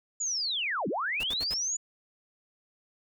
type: linear two-way sweep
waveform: sine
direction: down then up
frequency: 7020 to 158.3 to 7020 Hz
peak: -28 dBFS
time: 0.2-1.77 s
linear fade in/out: 10 ms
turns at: 0.88 s
type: noise bursts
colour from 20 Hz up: pink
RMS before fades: -40 dBFS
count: 4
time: 1.2-1.54 s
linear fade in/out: 2 ms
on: 34 ms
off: 68 ms
effects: none